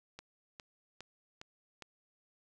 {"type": "click train", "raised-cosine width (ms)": 0.2, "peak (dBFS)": -29, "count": 5, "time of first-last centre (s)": [0.19, 1.823], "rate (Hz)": 2.45, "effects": []}